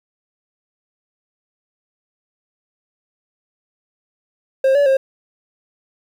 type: tone with pitch steps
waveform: triangle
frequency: 533 / 572 / 535 Hz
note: C5 / D5 / C5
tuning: +32 / -46 / +38 cents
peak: -9 dBFS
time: 4.64-4.97 s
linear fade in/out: 5 ms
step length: 110 ms
effects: 8-bit